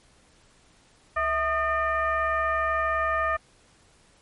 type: tone with frequency modulation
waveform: sine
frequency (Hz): 1229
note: D#6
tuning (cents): -22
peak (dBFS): -22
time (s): 1.16-3.37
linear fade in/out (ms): 10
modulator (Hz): 579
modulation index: 1.1
effects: pink hiss -59 dBFS RMS until 4.21 s + MP3 48 kbps